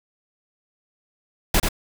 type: noise with echo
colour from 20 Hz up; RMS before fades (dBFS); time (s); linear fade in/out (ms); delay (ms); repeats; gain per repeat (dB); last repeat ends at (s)
pink; -17; 1.54-1.6; 5; 88; 1; -4; 1.688
effects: none